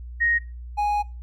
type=tone pair in turn; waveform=sine / triangle; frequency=1870 / 828.7 Hz; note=A#6 / G#5; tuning=+5 / -4 cents; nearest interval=octave + major second; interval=1409 cents; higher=first; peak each=-18 dBFS; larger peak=neither; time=0.2-0.39 / 0.77-1.03 s; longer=second; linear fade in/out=20 ms; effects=noise-tail reverb RT60 0.3 s tail -21 dB re dry + added 60 Hz sine -34 dBFS peak until 1.22 s